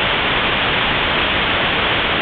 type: low-pass noise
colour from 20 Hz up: white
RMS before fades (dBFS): -17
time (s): 0-2.21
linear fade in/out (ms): 0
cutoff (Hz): 3500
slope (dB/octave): 96
effects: none